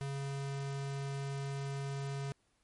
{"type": "tone", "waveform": "square", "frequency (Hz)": 138.59, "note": "C#3", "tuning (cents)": 0, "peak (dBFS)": -37, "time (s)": [0.01, 2.32], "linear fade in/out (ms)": 0, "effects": ["pink hiss -75 dBFS RMS until 2.63 s", "MP3 48 kbps"]}